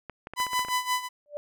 clicks, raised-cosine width 0.5 ms, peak -23 dBFS, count 9, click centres 0.097 / 0.271 / 0.336 / 0.401 / 0.467 / 0.533 / 0.593 / 0.649 / 0.685 s
sawtooth tone with tremolo, 1000 Hz, B5, 21 cents sharp, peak -19 dBFS, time 0.36-1.09 s, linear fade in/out 50 ms, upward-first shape sine, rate 5.7 Hz, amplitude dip 80%
sine tone with exponential growth, 587.3 Hz, D5, in tune, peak -27 dBFS, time 1.26-1.37 s, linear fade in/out 0 ms, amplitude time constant 23 ms
effects none

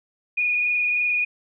sine tone with frequency modulation, 2454 Hz, D#7, 25 cents flat, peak -19 dBFS, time 0.37-1.25 s, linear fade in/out 10 ms, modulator 23.2 Hz, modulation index 1.3, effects none

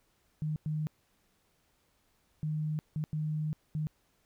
sine tone bursts at uneven times, 153.6 Hz, D#3, 22 cents flat, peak -30 dBFS, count 6, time 0.42-0.56 / 0.66-0.87 / 2.43-2.79 / 2.96-3.04 / 3.13-3.53 / 3.75-3.87 s, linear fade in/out 0 ms, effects pink hiss -72 dBFS RMS until 4.25 s

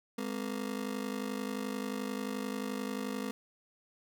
30% pulse ring-modulated tone, 232.5 Hz, A#3, 4 cents flat, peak -29 dBFS, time 0.18-3.31 s, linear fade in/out 0 ms, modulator 25.7 Hz, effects none

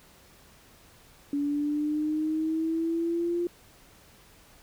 sine exponential sweep, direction up, 284.8 to 349.2 Hz, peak -25 dBFS, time 1.33-3.47 s, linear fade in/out 2 ms, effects pink hiss -56 dBFS RMS until 4.62 s

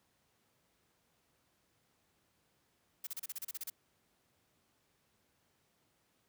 blue noise bursts, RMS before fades -41 dBFS, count 11, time 3.04-3.7 s, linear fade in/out 5 ms, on 30 ms, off 33 ms, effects pink hiss -75 dBFS RMS until 6.28 s + high-pass 80 Hz 12 dB/octave

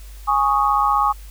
sine chord, Ab suspended fourth, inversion none, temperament equal, 830.6 / 1108.7 / 1244.5 Hz, Ab5 / Db6 / Eb6, 0 / 0 / 0 cents, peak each -19 / -18 / -20 dBFS, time 0.27-1.13 s, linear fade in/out 20 ms, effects added 50 Hz sine -35 dBFS peak until 1.3 s + white hiss -48 dBFS RMS until 1.3 s

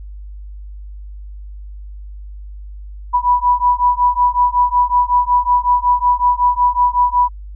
sine beating tone pair, 980 / 985.4 Hz, B5 / B5, -14 / -4 cents, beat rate 5.4 Hz, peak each -14 dBFS, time 3.13-7.29 s, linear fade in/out 20 ms, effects added 50 Hz sine -29 dBFS peak until 7.55 s

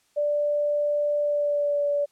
sine tone with pitch glide, 587.3 to 577.2 Hz, D5 to D5, 0 to -30 cents, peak -21 dBFS, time 0.16-2.06 s, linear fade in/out 20 ms, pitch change -30 cents, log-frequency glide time 1.2-1.86 s, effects white hiss -66 dBFS RMS until 2.11 s + low-pass 10000 Hz 12 dB/octave

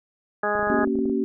harmonic tone, 207.7 Hz, G#3, in tune, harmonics 1 / 2 / 3 / 4 / 5 / 6 / 7 / 8, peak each -35 / -28 / -27 / -28 / -37 / -28 / -35 / -28 dBFS, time 0.43-0.85 s, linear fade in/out 5 ms
clicks, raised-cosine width 2 ms, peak -24 dBFS, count 12, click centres 0.554 / 0.594 / 0.629 / 0.673 / 0.743 / 0.791 / 0.833 / 0.874 / 0.955 / 0.989 / 1.056 / 1.097 s
sine chord, G diminished, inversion first, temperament equal with one note detuned, 233.1 / 277.2 / 381.9 Hz, Bb3 / Db4 / G4, 0 / 0 / -45 cents, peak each -25 dBFS, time 0.7-1.24 s, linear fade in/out 0 ms
effects none

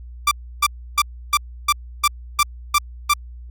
sawtooth tone bursts, 1176 Hz, D6, 2 cents sharp, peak -9 dBFS, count 9, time 0.27-3.137 s, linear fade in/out 5 ms, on 43 ms, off 310 ms, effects added 60 Hz sine -34 dBFS peak until 3.5 s + AAC 48 kbps

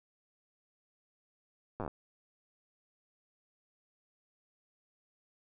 slowing click train, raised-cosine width 1 ms, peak -24 dBFS, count 8, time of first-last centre 1.8-1.878 s, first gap 8 ms, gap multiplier 1.11, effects none

